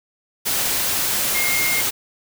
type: tone in noise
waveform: sine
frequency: 2132 Hz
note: C7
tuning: 32 cents sharp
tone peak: -21 dBFS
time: 1.34-1.82 s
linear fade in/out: 20 ms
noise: white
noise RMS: -21 dBFS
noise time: 0.45-1.91 s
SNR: -3 dB
effects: none